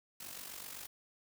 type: noise with amplitude modulation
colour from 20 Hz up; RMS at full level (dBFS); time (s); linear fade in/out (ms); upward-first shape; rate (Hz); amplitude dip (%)
white; -44; 0.2-0.87; 5; sine; 47.8; 65
effects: none